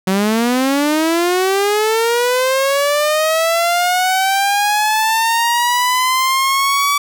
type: linear sweep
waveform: sawtooth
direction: up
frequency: 185 to 1149 Hz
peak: -9 dBFS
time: 0.07-6.98 s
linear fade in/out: 5 ms
effects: none